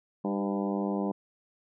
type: harmonic tone with a mistuned harmonic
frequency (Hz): 99.8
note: G2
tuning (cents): +32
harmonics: 2 / 3 / 4 / 5 / 6 / 7 / 8 / 9 / 10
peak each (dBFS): -30 / -34 / -36 / -38 / -40 / -41 / -42 / -43 / -44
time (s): 0.24-1.12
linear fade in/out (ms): 10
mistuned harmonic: 4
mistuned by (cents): -35
effects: none